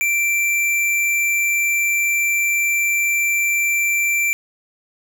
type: tone with hard clipping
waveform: sine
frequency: 2349 Hz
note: D7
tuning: in tune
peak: -17 dBFS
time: 0.01-4.33 s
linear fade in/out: 0 ms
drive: 18 dB
effects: none